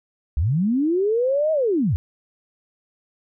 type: linear two-way sweep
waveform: sine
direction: up then down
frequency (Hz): 61 to 643 to 68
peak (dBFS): -17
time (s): 0.37-1.96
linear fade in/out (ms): 0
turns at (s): 1.52
effects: none